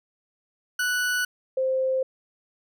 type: tone pair in turn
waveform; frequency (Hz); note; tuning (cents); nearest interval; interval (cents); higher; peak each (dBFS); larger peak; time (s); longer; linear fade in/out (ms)
40% pulse / sine; 1480 / 523.3; F#6 / C5; 0 / 0; octave + tritone; 1800; first; -22 / -21; second; 0.79-1.25 / 1.57-2.03; neither; 5
effects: none